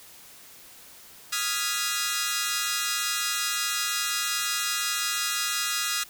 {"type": "chord", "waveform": "10% pulse", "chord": "F half-diminished seventh", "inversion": "third", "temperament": "equal", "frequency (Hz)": [1244.5, 1396.9, 1661.2, 1975.5], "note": ["Eb6", "F6", "Ab6", "Cb7"], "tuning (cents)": [0, 0, 0, 0], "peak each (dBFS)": -23, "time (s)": [1.32, 6.04], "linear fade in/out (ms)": 10, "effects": ["white hiss -49 dBFS RMS until 6.09 s"]}